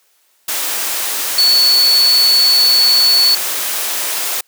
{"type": "tone in noise", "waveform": "sine", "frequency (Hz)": 4435, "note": "C#8", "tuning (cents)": 0, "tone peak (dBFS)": -8, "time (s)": [1.38, 3.35], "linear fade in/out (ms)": 5, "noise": "white", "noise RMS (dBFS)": -19, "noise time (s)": [0.48, 4.41], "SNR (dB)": 8, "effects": ["white hiss -57 dBFS RMS until 4.47 s", "high-pass 400 Hz 12 dB/octave"]}